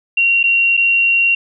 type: tone with dropouts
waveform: sine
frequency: 2751 Hz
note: F7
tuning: 27 cents flat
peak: -10 dBFS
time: 0.17-1.35 s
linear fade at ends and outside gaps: 5 ms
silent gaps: 0.431-0.438 / 0.769-0.774 s
effects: none